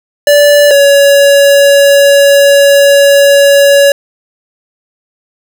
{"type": "tone pair in turn", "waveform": "square", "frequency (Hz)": [581, 562.8], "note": ["D5", "C#5"], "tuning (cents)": [-19, 26], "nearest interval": "minor second", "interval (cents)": 55, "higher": "first", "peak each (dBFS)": -3, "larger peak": "neither", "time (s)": [[0.27, 0.71], [0.71, 3.92]], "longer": "second", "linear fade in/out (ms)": 2, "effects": []}